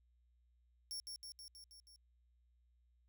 sawtooth tone with echo, 5480 Hz, F8, 34 cents flat, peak -40 dBFS, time 0.91-1 s, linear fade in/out 0 ms, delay 160 ms, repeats 6, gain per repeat -3 dB, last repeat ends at 1.96 s, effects added 60 Hz sine -70 dBFS peak until 3.08 s

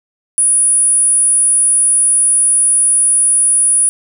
sine tone, 9780 Hz, D#9, 31 cents flat, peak -8 dBFS, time 0.38-3.89 s, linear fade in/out 0 ms, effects none

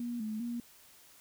sine tone with pitch steps, 239.2 / 216.2 / 237.7 Hz, A#3 / A3 / A#3, +45 / -30 / +34 cents, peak -34 dBFS, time 0-0.6 s, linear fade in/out 2 ms, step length 200 ms, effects white hiss -59 dBFS RMS until 1.2 s

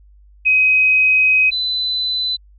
sine tone pair in turn, 2526 / 4010 Hz, D#7 / B7, +26 / +26 cents, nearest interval minor sixth, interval 800 cents, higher second, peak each -10 / -17 dBFS, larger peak first, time 0.45-1.51 / 1.51-2.37 s, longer first, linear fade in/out 20 ms, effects added 50 Hz sine -44 dBFS peak until 2.58 s

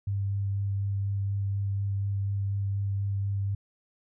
sine tone with vibrato, 99.3 Hz, G2, 23 cents sharp, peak -26 dBFS, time 0.07-3.55 s, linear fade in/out 5 ms, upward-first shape sine, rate 4.1 Hz, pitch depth 10 cents each way, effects none

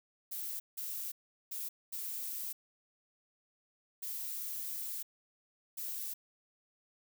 violet noise bursts at uneven times, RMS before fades -40 dBFS, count 6, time 0.31-0.6 / 0.77-1.12 / 1.51-1.69 / 1.92-2.53 / 4.02-5.03 / 5.77-6.14 s, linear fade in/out 10 ms, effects none

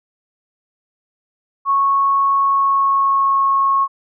sine tone with pitch glide, 1103 to 1094.1 Hz, C#6 to C#6, -9 to -23 cents, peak -12 dBFS, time 1.65-3.88 s, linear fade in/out 50 ms, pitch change -14 cents, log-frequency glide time 2.38-3.43 s, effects none

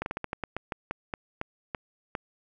slowing click train, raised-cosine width 0.5 ms, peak -16 dBFS, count 14, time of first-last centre 0.02-2.152 s, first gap 41 ms, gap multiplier 1.21, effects none

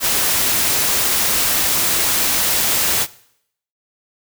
white noise, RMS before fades -17 dBFS, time 0-3.07 s, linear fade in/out 50 ms, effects noise-tail reverb RT60 0.7 s tail -20 dB re dry

